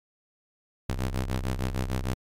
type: ring-modulated tone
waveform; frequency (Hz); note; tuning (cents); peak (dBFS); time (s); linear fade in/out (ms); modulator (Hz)
sawtooth; 64.8; C2; -16; -20; 0.89-2.14; 5; 29.1
effects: MP3 96 kbps